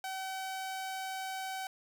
sawtooth tone, 762 Hz, G5, 49 cents flat, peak -33 dBFS, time 0.04-1.67 s, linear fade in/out 2 ms, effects 11-bit

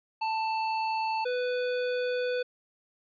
square tone pair in turn, 885 / 496.7 Hz, A5 / B4, +10 / +10 cents, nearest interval minor seventh, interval 1000 cents, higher first, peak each -28 dBFS, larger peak neither, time 0.21-1.25 / 1.25-2.43 s, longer second, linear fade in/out 10 ms, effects resampled to 11025 Hz

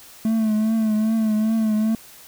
triangle tone with vibrato, 218.7 Hz, A3, 10 cents flat, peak -15 dBFS, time 0.25-1.95 s, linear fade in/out 2 ms, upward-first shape triangle, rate 2.5 Hz, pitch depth 51 cents each way, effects white hiss -45 dBFS RMS until 2.27 s

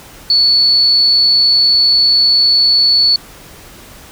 sine tone, 4435 Hz, C#8, in tune, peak -7 dBFS, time 0.3-3.16 s, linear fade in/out 2 ms, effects pink hiss -37 dBFS RMS until 4.11 s

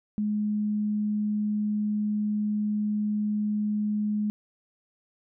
sine tone, 210 Hz, G#3, 19 cents sharp, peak -24 dBFS, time 0.18-4.3 s, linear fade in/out 0 ms, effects none

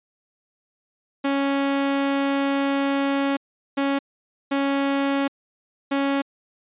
sawtooth tone bursts at uneven times, 277.2 Hz, C#4, in tune, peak -16 dBFS, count 4, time 1.24-3.37 / 3.77-3.99 / 4.51-5.28 / 5.91-6.22 s, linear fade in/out 10 ms, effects resampled to 8000 Hz

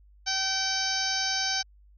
harmonic tone, 770 Hz, G5, 31 cents flat, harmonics 1 / 2 / 3 / 4 / 5 / 6 / 7 / 8, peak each -35 / -33 / -38 / -37 / -36 / -32 / -32 / -33 dBFS, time 0.26-1.63 s, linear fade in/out 20 ms, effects added 50 Hz sine -53 dBFS peak until 1.97 s

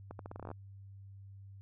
accelerating click train, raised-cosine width 1 ms, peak -30 dBFS, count 12, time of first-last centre 0.11-0.514 s, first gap 82 ms, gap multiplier 0.82, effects added 98 Hz sine -49 dBFS peak until 1.61 s

